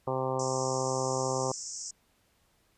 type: harmonic tone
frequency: 130.81 Hz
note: C3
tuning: in tune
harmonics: 1 / 2 / 3 / 4 / 5 / 6 / 7 / 8 / 9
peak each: -36 / -40 / -35 / -33 / -40 / -37 / -38 / -39 / -42 dBFS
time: 0.07-1.52 s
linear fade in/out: 5 ms
type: band-pass noise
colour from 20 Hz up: pink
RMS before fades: -40 dBFS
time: 0.39-1.91 s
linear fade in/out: 5 ms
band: 5300 to 7900 Hz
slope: 96 dB/octave
effects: pink hiss -69 dBFS RMS until 2.77 s + resampled to 32000 Hz